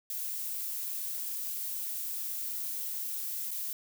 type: noise with dropouts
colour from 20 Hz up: violet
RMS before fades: -36 dBFS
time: 0.1-3.73 s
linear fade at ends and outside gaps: 1 ms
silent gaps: 3.508-3.514 s
effects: none